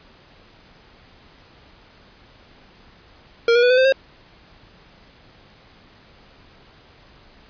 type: tone with pitch steps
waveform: square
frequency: 466.2 / 479.3 / 492.8 / 506.6 / 520.9 / 535.5 Hz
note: A#4 / A#4 / B4 / B4 / C5 / C5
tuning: 0 / +48 / -4 / +44 / -8 / +40 cents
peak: -13 dBFS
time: 3.48-3.924 s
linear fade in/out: 2 ms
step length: 74 ms
effects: pink hiss -50 dBFS RMS until 7.49 s + resampled to 11025 Hz